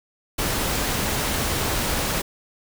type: noise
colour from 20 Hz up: pink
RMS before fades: -24 dBFS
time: 0.38-2.22 s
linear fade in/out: 10 ms
effects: none